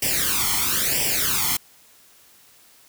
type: noise with flanger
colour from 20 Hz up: white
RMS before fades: -22 dBFS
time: 0.02-1.57 s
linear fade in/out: 5 ms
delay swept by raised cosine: 0.37 to 0.94 ms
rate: 1 Hz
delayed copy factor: +0.85
effects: white hiss -53 dBFS RMS until 2.88 s